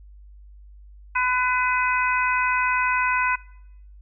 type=harmonic tone with a mistuned harmonic; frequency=504 Hz; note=B4; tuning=35 cents sharp; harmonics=2 / 3 / 4 / 5; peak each=-23 / -24 / -28 / -25 dBFS; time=1.15-3.36 s; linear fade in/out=10 ms; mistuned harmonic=3; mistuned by=-21 cents; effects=noise-tail reverb RT60 0.8 s tail -23 dB re dry + added 50 Hz sine -43 dBFS peak until 4.01 s